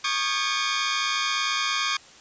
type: tone cluster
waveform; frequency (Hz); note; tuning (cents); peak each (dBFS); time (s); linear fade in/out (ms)
15% pulse; 1108 / 1217 / 1597 / 1691; C#6 / D#6 / G6 / G#6; -1 / -39 / +32 / +31; -21 / -21 / -24 / -27; 0.04-1.97; 5
effects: white hiss -49 dBFS RMS until 2.2 s + resampled to 16000 Hz